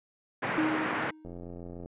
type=band-pass noise; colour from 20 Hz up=white; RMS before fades=-32 dBFS; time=0.42-1.11 s; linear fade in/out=10 ms; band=110 to 2000 Hz; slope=24 dB/octave
type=tone with exponential decay; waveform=triangle; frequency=311.9 Hz; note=D#4; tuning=4 cents sharp; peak=-21 dBFS; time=0.58-1.46 s; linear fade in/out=1 ms; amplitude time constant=190 ms
type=click train; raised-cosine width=2 ms; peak=-30 dBFS; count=54; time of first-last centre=1.25-1.859 s; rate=87 Hz
effects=resampled to 8000 Hz